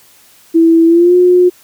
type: tone with pitch glide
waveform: sine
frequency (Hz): 329.6 to 359.4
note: E4 to F4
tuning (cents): 0 to +50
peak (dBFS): -4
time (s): 0.54-1.5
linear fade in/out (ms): 20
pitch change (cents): +150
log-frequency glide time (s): 0.86-1.15
effects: white hiss -45 dBFS RMS until 1.63 s + high-pass 60 Hz 12 dB/octave